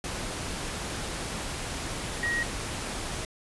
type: tone in noise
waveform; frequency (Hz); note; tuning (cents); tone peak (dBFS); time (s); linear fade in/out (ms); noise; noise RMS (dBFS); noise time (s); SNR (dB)
sine; 1892; A#6; +25; -26; 2.23-2.43; 2; pink; -34; 0.04-3.25; +5
effects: resampled to 24000 Hz